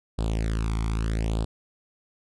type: tone with flanger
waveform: sawtooth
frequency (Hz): 55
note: A1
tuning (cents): 0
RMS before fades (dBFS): -26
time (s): 0.18-1.45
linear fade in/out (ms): 10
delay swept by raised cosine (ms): 0.24 to 0.9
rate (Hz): 0.8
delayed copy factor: +0.85
effects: resampled to 24000 Hz